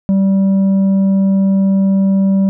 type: tone with tanh clipping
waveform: sine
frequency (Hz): 194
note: G3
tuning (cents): -18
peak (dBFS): -10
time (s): 0.09-2.49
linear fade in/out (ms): 0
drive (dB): 5
effects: none